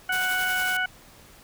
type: harmonic tone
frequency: 740 Hz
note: F#5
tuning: in tune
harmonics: 1 / 2 / 3 / 4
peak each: -32 / -24 / -33 / -34 dBFS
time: 0.09-0.86 s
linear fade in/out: 5 ms
type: noise with tremolo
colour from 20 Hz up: white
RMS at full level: -33 dBFS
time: 0.12-0.77 s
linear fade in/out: 5 ms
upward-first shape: triangle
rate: 11 Hz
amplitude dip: 40%
effects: pink hiss -51 dBFS RMS until 1.43 s